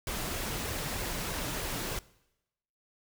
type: noise with flanger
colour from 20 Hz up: pink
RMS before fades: -35 dBFS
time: 0.07-1.99 s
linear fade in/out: 2 ms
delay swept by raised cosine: 1.8 to 6.9 ms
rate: 3.2 Hz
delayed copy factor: +0.5
effects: noise-tail reverb RT60 0.9 s tail -21 dB re dry